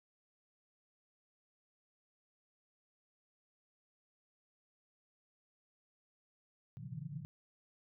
white band-pass noise, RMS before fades -45 dBFS, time 6.77-7.25 s, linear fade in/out 0 ms, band 110 to 180 Hz, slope 96 dB/octave, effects none

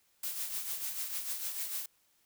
blue noise with tremolo, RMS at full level -35 dBFS, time 0.23-1.86 s, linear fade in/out 5 ms, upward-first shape triangle, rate 6.7 Hz, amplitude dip 60%, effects white hiss -71 dBFS RMS until 2.25 s

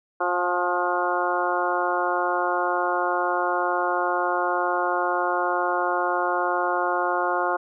harmonic tone with a mistuned harmonic, 177.9 Hz, F3, 32 cents sharp, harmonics 2 / 3 / 4 / 5 / 6 / 7 / 8, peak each -29 / -29 / -27 / -29 / -28 / -31 / -29 dBFS, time 0.2-7.57 s, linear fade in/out 10 ms, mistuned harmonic 5, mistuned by -33 cents, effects none

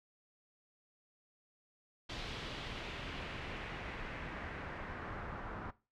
pink noise with low-pass filter sweep, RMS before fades -44 dBFS, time 2.09-5.71 s, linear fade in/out 10 ms, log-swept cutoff 3900 to 1300 Hz, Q 1.7, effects noise-tail reverb RT60 0.3 s tail -19 dB re dry

